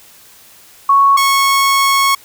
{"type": "tone pair in turn", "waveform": ["sine", "sawtooth"], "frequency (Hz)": [1108.7, 1100.4], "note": ["C#6", "C#6"], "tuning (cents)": [0, -13], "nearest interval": "unison", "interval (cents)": 13, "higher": "first", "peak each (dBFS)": -6, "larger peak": "neither", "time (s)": [[0.89, 1.17], [1.17, 2.15]], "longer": "second", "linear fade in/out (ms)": 5, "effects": ["white hiss -43 dBFS RMS until 2.24 s"]}